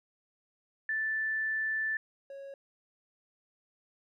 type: tone pair in turn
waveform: sine / triangle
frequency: 1760 / 551.3 Hz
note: A6 / C#5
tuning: 0 / -10 cents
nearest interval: octave + minor sixth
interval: 2010 cents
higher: first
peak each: -29 / -40 dBFS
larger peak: first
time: 0.89-1.97 / 2.3-2.54 s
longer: first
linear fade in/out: 2 ms
effects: none